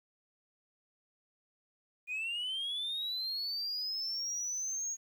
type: linear sweep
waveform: sine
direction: up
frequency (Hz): 2434 to 6645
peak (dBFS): -32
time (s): 2.07-4.97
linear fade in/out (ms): 50
effects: tanh soft clip ceiling -32 dBFS + 11-bit